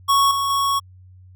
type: tone with level steps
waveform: square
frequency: 1108.7 Hz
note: C#6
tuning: in tune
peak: -14 / -20 / -18 dBFS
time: 0.08-0.8 s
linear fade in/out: 20 ms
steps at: 0.31 / 0.5 s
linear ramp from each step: 2 ms
effects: added 92 Hz sine -43 dBFS peak until 1.35 s